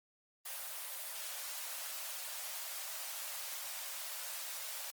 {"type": "high-pass noise", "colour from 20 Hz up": "white", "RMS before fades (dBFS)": -43, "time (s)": [0.45, 4.91], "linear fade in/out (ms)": 10, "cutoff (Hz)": 520, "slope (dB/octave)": 96, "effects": ["Opus 24 kbps"]}